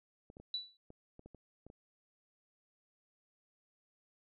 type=clicks; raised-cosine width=2 ms; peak=-40 dBFS; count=9; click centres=0.301 / 0.369 / 0.4 / 0.904 / 1.194 / 1.26 / 1.347 / 1.666 / 1.701 s
type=tone with exponential decay; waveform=sine; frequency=3951 Hz; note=B7; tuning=in tune; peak=-32 dBFS; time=0.54-0.77 s; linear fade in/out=2 ms; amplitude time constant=48 ms
effects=none